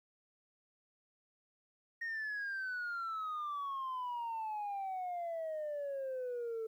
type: exponential sweep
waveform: sine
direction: down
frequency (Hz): 1864.7 to 440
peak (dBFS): -35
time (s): 2.01-6.67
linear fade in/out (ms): 10
effects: tanh soft clip ceiling -35 dBFS + 12-bit